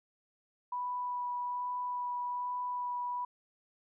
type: tone with vibrato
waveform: sine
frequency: 984 Hz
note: B5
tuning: 7 cents flat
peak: -33 dBFS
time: 0.72-3.25 s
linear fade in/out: 5 ms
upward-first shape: sine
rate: 1.2 Hz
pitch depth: 9 cents each way
effects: none